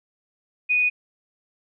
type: tone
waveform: sine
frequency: 2478 Hz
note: D#7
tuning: 8 cents flat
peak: -17 dBFS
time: 0.69-0.9 s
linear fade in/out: 20 ms
effects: none